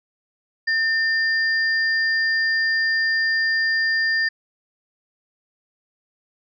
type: tone pair together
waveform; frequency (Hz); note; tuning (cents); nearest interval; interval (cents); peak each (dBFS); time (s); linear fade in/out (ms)
sine; 1800 / 4805; A6 / D8; +39 / +39; octave + perfect fourth; 1700; -18 / -27; 0.67-4.29; 10
effects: none